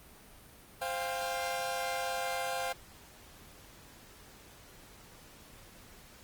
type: chord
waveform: sawtooth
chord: C suspended fourth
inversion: none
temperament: equal with one note detuned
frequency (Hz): 523.3 / 698.5 / 798.2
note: C5 / F5 / G5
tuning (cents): 0 / 0 / +31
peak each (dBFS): -34 / -33 / -34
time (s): 0.81-2.73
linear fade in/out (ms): 10
effects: pink hiss -55 dBFS RMS until 6.23 s + Opus 32 kbps